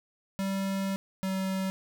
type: tone pair in turn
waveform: square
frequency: 194.3 / 190.52 Hz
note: G3 / G3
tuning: -15 / -49 cents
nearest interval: unison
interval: 34 cents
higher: first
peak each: -29 / -29 dBFS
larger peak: neither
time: 0.39-0.96 / 1.23-1.7 s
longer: first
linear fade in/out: 0 ms
effects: none